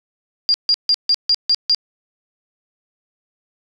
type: tone bursts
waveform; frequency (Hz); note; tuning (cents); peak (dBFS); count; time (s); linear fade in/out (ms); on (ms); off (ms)
sine; 4795; D8; +35; -11; 7; 0.49-1.747; 0; 51; 150
effects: none